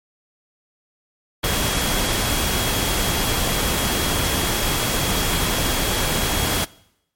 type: tone in noise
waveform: sine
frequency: 3302 Hz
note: G#7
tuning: 11 cents flat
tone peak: -29 dBFS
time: 1.43-6.65 s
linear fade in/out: 10 ms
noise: pink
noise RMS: -21 dBFS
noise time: 1.43-6.65 s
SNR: -11 dB
effects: noise-tail reverb RT60 0.8 s tail -22 dB re dry + MP3 64 kbps